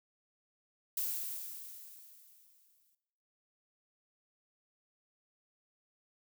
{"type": "noise with exponential decay", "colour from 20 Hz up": "violet", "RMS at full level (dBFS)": -34, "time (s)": [0.97, 2.95], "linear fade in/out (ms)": 2, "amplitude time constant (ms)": 430, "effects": ["noise-tail reverb RT60 0.9 s tail -17 dB re dry"]}